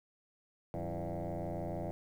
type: tone with frequency modulation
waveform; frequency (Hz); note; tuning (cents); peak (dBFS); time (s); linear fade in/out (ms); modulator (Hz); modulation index
sine; 246.9; B3; 0; -34; 0.74-1.91; 0; 86.8; 5.5
effects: tanh soft clip ceiling -33 dBFS + 11-bit